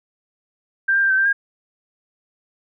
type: tone with pitch steps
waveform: sine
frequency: 1579 / 1593 / 1582 / 1541 / 1577 / 1621 Hz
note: G6 / G6 / G6 / G6 / G6 / G#6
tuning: +12 / +27 / +15 / -30 / +10 / -42 cents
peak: -14 dBFS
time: 0.88-1.33 s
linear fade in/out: 10 ms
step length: 75 ms
effects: none